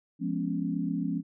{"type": "chord", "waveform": "sine", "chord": "C# dominant seventh", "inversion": "first", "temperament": "just", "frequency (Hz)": [173.24, 207.9, 249.5, 277.2], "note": ["E#3", "G#3", "B3", "C#4"], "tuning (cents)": [-14, 2, 18, 0], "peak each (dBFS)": [-32, -34, -35, -32], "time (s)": [0.19, 1.23], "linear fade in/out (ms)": 50, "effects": []}